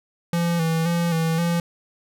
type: tone with vibrato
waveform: square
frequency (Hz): 166.8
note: E3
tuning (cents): +21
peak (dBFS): -20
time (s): 0.33-1.6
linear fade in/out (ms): 2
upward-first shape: square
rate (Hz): 1.9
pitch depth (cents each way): 40
effects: none